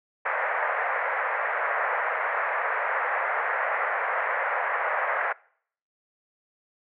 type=band-pass noise; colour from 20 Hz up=white; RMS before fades=-27 dBFS; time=0.25-5.33 s; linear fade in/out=10 ms; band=500 to 2000 Hz; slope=48 dB/octave; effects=noise-tail reverb RT60 0.6 s tail -24 dB re dry